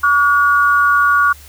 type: tone pair together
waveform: sine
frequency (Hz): 1143 / 1440.1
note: D6 / F#6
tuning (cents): -47 / -47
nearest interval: major third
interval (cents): 400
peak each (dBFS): -12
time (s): 0.03-1.33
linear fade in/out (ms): 10
effects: added 72 Hz sine -39 dBFS peak until 1.48 s + white hiss -42 dBFS RMS until 1.48 s